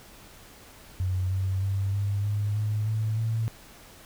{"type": "tone with pitch steps", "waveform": "sine", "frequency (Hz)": [92.5, 95.1, 97.77, 100.52, 103.35, 106.25, 109.24, 112.31], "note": ["F#2", "F#2", "G2", "G2", "G#2", "G#2", "A2", "A2"], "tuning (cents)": [0, 48, -4, 44, -8, 40, -12, 36], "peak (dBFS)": -24, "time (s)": [1, 3.48], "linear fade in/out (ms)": 0, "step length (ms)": 310, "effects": ["pink hiss -50 dBFS RMS until 4.05 s"]}